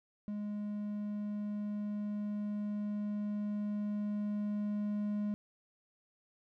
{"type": "tone with level ramp", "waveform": "triangle", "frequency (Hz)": 207.7, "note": "G#3", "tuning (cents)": 0, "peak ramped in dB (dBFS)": [-34, -30], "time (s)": [0.28, 5.34], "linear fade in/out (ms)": 0, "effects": []}